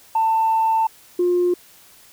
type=tone pair in turn; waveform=sine; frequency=892 / 355 Hz; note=A5 / F4; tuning=+23 / +28 cents; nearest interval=octave + major third; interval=1595 cents; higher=first; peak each=-14 dBFS; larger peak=neither; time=0.15-0.87 / 1.19-1.54 s; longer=first; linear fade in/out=5 ms; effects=tanh soft clip ceiling -11 dBFS + white hiss -49 dBFS RMS until 2.12 s